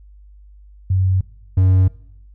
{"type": "tone pair in turn", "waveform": ["sine", "triangle"], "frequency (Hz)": [94, 93.46], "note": ["F#2", "F#2"], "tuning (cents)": [28, 18], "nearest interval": "unison", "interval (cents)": 10, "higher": "first", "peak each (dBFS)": [-13, -8], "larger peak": "second", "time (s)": [[0.9, 1.21], [1.57, 1.88]], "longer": "neither", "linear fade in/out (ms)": 5, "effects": ["noise-tail reverb RT60 0.7 s tail -20 dB re dry", "added 50 Hz sine -41 dBFS peak until 2.34 s"]}